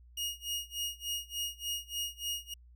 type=tone with tremolo; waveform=sawtooth; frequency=2868 Hz; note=F7; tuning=45 cents sharp; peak=-29 dBFS; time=0.17-2.54 s; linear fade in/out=5 ms; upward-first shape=sine; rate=3.4 Hz; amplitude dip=95%; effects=added 60 Hz sine -54 dBFS peak until 2.75 s